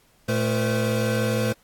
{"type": "tone cluster", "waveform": "square", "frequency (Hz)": [114.3, 219.1, 466.2, 512], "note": ["A#2", "A3", "A#4", "C5"], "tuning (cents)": [-34, -7, 0, -38], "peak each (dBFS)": [-26, -27, -31, -27], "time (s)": [0.28, 1.53], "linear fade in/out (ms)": 10, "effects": ["pink hiss -60 dBFS RMS until 1.63 s", "AAC 64 kbps"]}